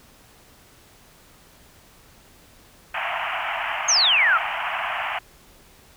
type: band-pass noise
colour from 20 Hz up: pink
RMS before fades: -27 dBFS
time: 2.94-5.19 s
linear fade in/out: 5 ms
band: 650 to 3000 Hz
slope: 96 dB/octave
type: exponential sweep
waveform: sine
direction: down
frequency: 6645 to 1246 Hz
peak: -15 dBFS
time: 3.88-4.38 s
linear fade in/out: 10 ms
effects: pink hiss -52 dBFS RMS until 5.96 s